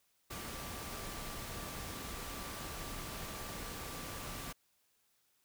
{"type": "tone in noise", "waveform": "sine", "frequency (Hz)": 1170, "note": "D6", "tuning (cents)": -7, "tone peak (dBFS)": -53, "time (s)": [0.3, 4.53], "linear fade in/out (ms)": 10, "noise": "pink", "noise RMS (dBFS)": -44, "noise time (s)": [0.3, 4.53], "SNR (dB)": -12, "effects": ["white hiss -75 dBFS RMS until 5.44 s"]}